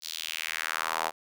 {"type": "tone with high-pass filter sweep", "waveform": "square", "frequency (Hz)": 40.12, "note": "E1", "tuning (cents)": -46, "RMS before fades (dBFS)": -33, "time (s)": [0.01, 1.12], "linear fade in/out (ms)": 50, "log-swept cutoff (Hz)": [4600, 760], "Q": 2.2, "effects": []}